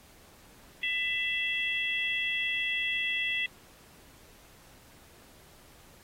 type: harmonic tone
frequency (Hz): 666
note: E5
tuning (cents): +18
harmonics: 3 / 4 / 5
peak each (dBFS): -32 / -31 / -34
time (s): 0.83-3.46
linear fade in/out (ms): 2
effects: pink hiss -57 dBFS RMS until 6.03 s + AAC 48 kbps

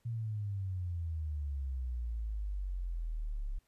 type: exponential sweep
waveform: sine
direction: down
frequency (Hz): 118.1 to 33.79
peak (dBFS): -34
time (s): 0.05-3.59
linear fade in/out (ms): 10
effects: pink hiss -75 dBFS RMS until 3.67 s + resampled to 32000 Hz

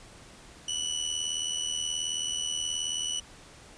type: tone with amplitude modulation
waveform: 25% pulse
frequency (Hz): 2960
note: F#7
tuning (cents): 0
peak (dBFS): -23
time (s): 0.68-3.2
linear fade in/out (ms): 5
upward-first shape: sine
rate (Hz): 78.7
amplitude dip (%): 65
effects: pink hiss -51 dBFS RMS until 3.77 s + resampled to 22050 Hz

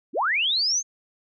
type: linear sweep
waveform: sine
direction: up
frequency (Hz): 196 to 6490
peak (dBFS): -20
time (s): 0.13-0.83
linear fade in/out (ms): 50
effects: none

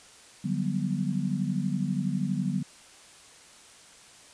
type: chord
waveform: sine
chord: G major seventh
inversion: second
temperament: just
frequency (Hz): 147 / 183.75 / 196 / 245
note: D3 / F#3 / G3 / B3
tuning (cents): +2 / -12 / 0 / -14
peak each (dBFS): -32 / -30 / -31 / -33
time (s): 0.44-2.63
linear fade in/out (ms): 10
effects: white hiss -52 dBFS RMS until 4.33 s + resampled to 22050 Hz

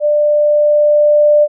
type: tone with level ramp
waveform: sine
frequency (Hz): 594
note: D5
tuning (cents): +20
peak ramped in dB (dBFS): -9 to -5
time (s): 0-1.48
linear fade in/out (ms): 50
effects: none

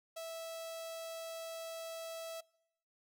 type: tone with notch filter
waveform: sawtooth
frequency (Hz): 656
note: E5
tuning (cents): -9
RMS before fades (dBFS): -44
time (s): 0.16-2.41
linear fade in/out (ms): 10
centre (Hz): 1700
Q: 1.1
effects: noise-tail reverb RT60 0.9 s tail -25 dB re dry

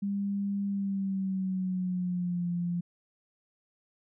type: tone with pitch glide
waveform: sine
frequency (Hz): 200 to 174.11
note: G3 to F3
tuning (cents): +35 to -5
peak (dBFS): -28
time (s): 0.02-2.81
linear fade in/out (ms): 10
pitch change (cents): -240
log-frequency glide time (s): 0.67-2.49
effects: none

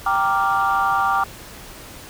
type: chord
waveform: sine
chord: G minor seventh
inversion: none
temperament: equal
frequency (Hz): 784 / 932.3 / 1174.7 / 1396.9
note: G5 / Bb5 / D6 / F6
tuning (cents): 0 / 0 / 0 / 0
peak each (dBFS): -20 / -24 / -19 / -23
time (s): 0.06-1.24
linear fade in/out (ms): 5
effects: tanh soft clip ceiling -9 dBFS + pink hiss -39 dBFS RMS until 2.09 s

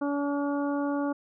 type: harmonic tone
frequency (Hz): 285.4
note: D4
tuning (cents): -49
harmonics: 1 / 2 / 3 / 4 / 5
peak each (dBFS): -27 / -33 / -37 / -39 / -41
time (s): 0.01-1.13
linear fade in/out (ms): 10
effects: none

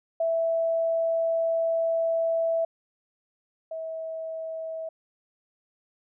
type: tone pair in turn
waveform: sine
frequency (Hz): 659.3 / 646.5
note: E5 / E5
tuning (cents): 0 / -34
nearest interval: unison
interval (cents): 34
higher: first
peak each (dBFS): -22 / -31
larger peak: first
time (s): 0.2-2.65 / 3.71-4.89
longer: first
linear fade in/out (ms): 5
effects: none

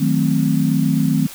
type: chord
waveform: sine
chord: D# diminished seventh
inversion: none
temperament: equal with one note detuned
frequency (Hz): 157.28 / 185 / 220 / 261.6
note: D#3 / F#3 / A3 / C4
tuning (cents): +19 / 0 / 0 / 0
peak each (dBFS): -18 / -21 / -20 / -19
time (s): 0-1.27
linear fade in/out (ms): 10
effects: white hiss -36 dBFS RMS until 1.34 s

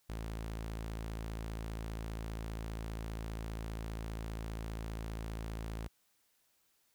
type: tone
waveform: sawtooth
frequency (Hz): 55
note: A1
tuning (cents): 0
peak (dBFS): -35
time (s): 0.09-5.88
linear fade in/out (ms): 10
effects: white hiss -74 dBFS RMS until 6.94 s

